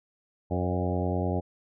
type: harmonic tone with a mistuned harmonic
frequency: 90.2 Hz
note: F#2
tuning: 44 cents flat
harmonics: 1 / 2 / 3 / 4 / 5 / 6 / 7 / 8 / 9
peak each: -29 / -32 / -34 / -35 / -36 / -37 / -37 / -38 / -39 dBFS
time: 0.5-1.41 s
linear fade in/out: 20 ms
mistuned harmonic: 6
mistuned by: +34 cents
effects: none